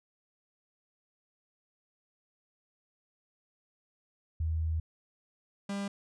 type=tone pair in turn; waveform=sine / 45% pulse; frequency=80.1 / 199.58 Hz; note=E2 / G3; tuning=-49 / +31 cents; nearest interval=octave + major third; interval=1580 cents; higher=second; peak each=-28 / -33 dBFS; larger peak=first; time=4.4-4.8 / 5.69-5.88 s; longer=first; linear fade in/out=5 ms; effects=resampled to 22050 Hz

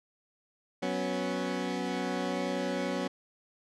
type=chord; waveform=20% pulse; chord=F# suspended fourth; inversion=none; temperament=equal; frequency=185 / 246.9 / 277.2 Hz; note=F#3 / B3 / C#4; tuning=0 / 0 / 0 cents; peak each=-30 dBFS; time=0.82-3.08 s; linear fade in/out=10 ms; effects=low-pass 6000 Hz 12 dB/octave

